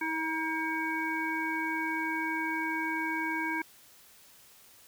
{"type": "harmonic tone with a mistuned harmonic", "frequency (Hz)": 320.6, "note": "E4", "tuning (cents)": -48, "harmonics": [1, 3, 5, 7], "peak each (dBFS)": [-35, -35, -35, -35], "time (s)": [0.01, 3.62], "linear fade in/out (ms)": 5, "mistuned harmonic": 3, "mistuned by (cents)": -22, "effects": ["white hiss -57 dBFS RMS until 4.87 s"]}